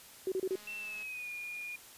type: tone bursts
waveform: sine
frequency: 377.7 Hz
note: F#4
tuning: 36 cents sharp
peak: -30 dBFS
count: 4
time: 0.27-0.556 s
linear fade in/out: 2 ms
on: 49 ms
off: 30 ms
type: click train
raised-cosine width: 0.2 ms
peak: -38 dBFS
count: 109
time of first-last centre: 0.51-1.027 s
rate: 209 Hz
type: tone with pitch glide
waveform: sine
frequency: 2683 to 2432 Hz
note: E7 to D#7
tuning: +30 to -40 cents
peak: -39 dBFS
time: 0.67-1.76 s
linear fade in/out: 5 ms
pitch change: -170 cents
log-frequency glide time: 0.77-1.3 s
effects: white hiss -54 dBFS RMS until 1.97 s + resampled to 32000 Hz